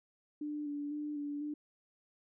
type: tone with vibrato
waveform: sine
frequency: 293.6 Hz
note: D4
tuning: in tune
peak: -36 dBFS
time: 0.41-1.54 s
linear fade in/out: 5 ms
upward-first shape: square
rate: 2 Hz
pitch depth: 22 cents each way
effects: none